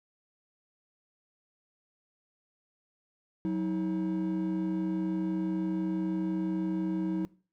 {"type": "tone pair together", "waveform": "triangle", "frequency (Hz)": [185, 319], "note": ["F#3", "D#4"], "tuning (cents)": [0, 43], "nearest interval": "major sixth", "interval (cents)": 943, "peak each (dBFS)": -28, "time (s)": [3.45, 7.25], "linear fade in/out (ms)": 0, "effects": ["noise-tail reverb RT60 0.4 s tail -22 dB re dry", "tanh soft clip ceiling -21 dBFS"]}